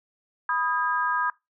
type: chord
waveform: sine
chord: G# minor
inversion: first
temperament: equal with one note detuned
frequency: 987.8 / 1244.5 / 1619.5 Hz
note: B5 / D#6 / G#6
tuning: 0 / 0 / -44 cents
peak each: -27 dBFS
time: 0.49-1.3 s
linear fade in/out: 2 ms
effects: noise-tail reverb RT60 0.2 s tail -22 dB re dry